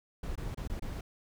brown noise with dropouts, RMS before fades -37 dBFS, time 0.23-1.01 s, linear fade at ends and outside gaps 5 ms, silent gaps 0.356-0.376 / 0.547-0.573 / 0.676-0.697 / 0.796-0.821 s, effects none

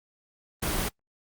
pink noise, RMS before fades -28 dBFS, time 0.62-0.89 s, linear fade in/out 10 ms, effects noise-tail reverb RT60 0.1 s tail -25 dB re dry + Opus 24 kbps

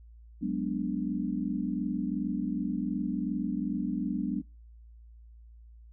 sine chord, G# half-diminished seventh, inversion third, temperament equal, 185 / 207.7 / 246.9 / 293.7 Hz, F#3 / G#3 / B3 / D4, 0 / 0 / 0 / 0 cents, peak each -34 dBFS, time 0.41-4.42 s, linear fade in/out 20 ms, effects noise-tail reverb RT60 0.3 s tail -26 dB re dry + added 57 Hz sine -49 dBFS peak until 5.92 s

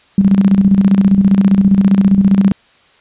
sine tone with tremolo, 196 Hz, G3, in tune, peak -4 dBFS, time 0.18-2.52 s, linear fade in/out 2 ms, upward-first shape square, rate 15 Hz, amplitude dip 60%, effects white hiss -49 dBFS RMS until 3 s + resampled to 8000 Hz

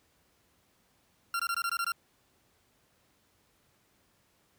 40% pulse tone bursts, 1376 Hz, F6, 26 cents flat, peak -28 dBFS, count 8, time 1.34-1.92 s, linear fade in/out 2 ms, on 55 ms, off 20 ms, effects pink hiss -69 dBFS RMS until 4.58 s + high-pass 60 Hz 12 dB/octave

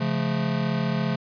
square chord, Db augmented, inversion none, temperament just, 138.59 / 173.24 / 216.5 Hz, Db3 / F3 / A3, 0 / -14 / -28 cents, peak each -28 dBFS, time 0-1.16 s, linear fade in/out 10 ms, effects resampled to 11025 Hz

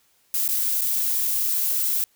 violet noise with dropouts, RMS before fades -23 dBFS, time 0.34-2.04 s, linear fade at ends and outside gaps 1 ms, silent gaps 0.479-0.488 / 0.81-0.816 s, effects white hiss -63 dBFS RMS until 2.15 s

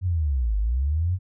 sine linear two-way sweep, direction down then up, 95.3 to 49 to 95.3 Hz, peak -20 dBFS, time 0.01-1.19 s, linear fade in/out 50 ms, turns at 0.57 s, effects none

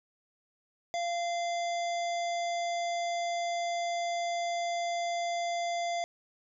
harmonic tone with a mistuned harmonic, 690 Hz, F5, 21 cents flat, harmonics 1 / 3 / 5 / 7 / 9 / 10, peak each -30 / -40 / -44 / -47 / -49 / -50 dBFS, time 0.94-6.04 s, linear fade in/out 0 ms, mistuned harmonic 10, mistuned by +29 cents, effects 12-bit

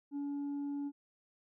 triangle tone with tanh clipping, 284.8 Hz, C#4, 47 cents sharp, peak -36 dBFS, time 0.11-0.92 s, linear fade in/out 50 ms, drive 7 dB, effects none

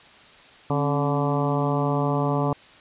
harmonic tone with a mistuned harmonic, 144.6 Hz, D3, 27 cents flat, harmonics 1 / 2 / 3 / 4 / 5 / 6 / 7 / 8, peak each -24 / -27 / -29 / -30 / -31 / -32 / -32 / -33 dBFS, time 0.7-2.53 s, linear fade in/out 2 ms, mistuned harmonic 2, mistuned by -85 cents, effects white hiss -49 dBFS RMS until 2.8 s + resampled to 8000 Hz

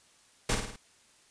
pink noise with echo, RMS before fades -27 dBFS, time 0.49-0.55 s, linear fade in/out 5 ms, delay 53 ms, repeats 4, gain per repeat -5 dB, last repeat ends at 0.762 s, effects white hiss -62 dBFS RMS until 1.3 s + resampled to 22050 Hz

